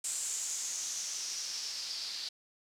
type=noise with low-pass filter sweep; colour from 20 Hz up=blue; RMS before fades=-38 dBFS; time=0.04-2.29 s; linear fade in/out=5 ms; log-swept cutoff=7800 to 4500 Hz; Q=4.7; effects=none